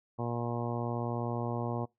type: harmonic tone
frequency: 119 Hz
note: A#2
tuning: 36 cents sharp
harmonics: 1 / 2 / 3 / 4 / 5 / 6 / 7 / 8 / 9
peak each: -35 / -38 / -40 / -41 / -42 / -43 / -43 / -44 / -45 dBFS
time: 0.18-1.86 s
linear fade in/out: 20 ms
effects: noise-tail reverb RT60 0.2 s tail -24 dB re dry